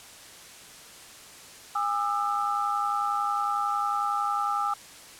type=tone cluster; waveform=sine; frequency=815 / 1209 / 1320 Hz; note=G#5 / D6 / E6; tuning=-33 / +50 / +2 cents; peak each=-29 dBFS; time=1.75-4.74 s; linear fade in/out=5 ms; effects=white hiss -47 dBFS RMS until 5.19 s + low-pass 10000 Hz 12 dB/octave